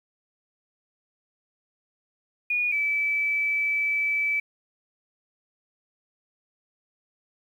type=tone pair in turn; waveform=sine; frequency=2450 / 2307 Hz; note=D#7 / D7; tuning=-27 / -31 cents; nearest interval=minor second; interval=104 cents; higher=first; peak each=-22 / -22 dBFS; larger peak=neither; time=2.5-2.72 / 2.72-4.4 s; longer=second; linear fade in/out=5 ms; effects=9-bit